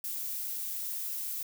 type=noise; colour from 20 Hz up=violet; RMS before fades=-36 dBFS; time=0.04-1.43 s; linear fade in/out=2 ms; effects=none